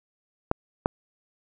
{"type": "clicks", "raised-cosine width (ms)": 1, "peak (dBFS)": -7, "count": 2, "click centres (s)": [0.514, 0.859], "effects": []}